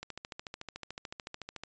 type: click train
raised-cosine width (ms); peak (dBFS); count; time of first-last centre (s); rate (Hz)
0.2; -23; 23; 0.03-1.636; 13.7
effects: resampled to 16000 Hz